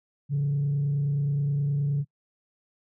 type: tone with frequency modulation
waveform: sine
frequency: 142.6 Hz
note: C#3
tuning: 49 cents sharp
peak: -21 dBFS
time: 0.29-2.05 s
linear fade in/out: 50 ms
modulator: 29.5 Hz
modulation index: 0.24
effects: noise-tail reverb RT60 0.1 s tail -26 dB re dry + tanh soft clip ceiling -20 dBFS